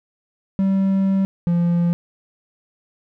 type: tone pair in turn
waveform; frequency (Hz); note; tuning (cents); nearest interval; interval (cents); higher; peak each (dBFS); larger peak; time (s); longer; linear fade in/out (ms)
triangle; 193.4 / 172.3; G3 / F3; -23 / -23; major second; 200; first; -13; neither; 0.59-1.25 / 1.47-1.93; first; 0
effects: none